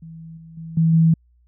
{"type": "tone with level steps", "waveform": "sine", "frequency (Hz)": 163, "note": "E3", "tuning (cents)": -19, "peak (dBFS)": [-35, -39, -31, -13, -11], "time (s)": [0.02, 1.14], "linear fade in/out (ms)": 5, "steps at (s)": [0.37, 0.57, 0.77, 0.93], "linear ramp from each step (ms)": 5, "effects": ["added 60 Hz sine -54 dBFS peak until 1.47 s"]}